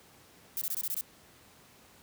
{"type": "noise bursts", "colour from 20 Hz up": "violet", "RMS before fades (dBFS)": -33, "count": 7, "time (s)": [0.57, 1.01], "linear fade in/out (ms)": 0, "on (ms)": 44, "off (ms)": 22, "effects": ["pink hiss -58 dBFS RMS until 2.02 s", "high-pass 80 Hz 12 dB/octave"]}